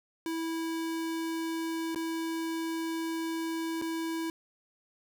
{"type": "tone with dropouts", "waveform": "square", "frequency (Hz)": 327.4, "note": "E4", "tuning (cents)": -12, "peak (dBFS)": -32, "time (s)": [0.26, 4.3], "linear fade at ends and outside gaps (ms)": 1, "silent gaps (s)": [[1.947, 1.959], [3.815, 3.821]], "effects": []}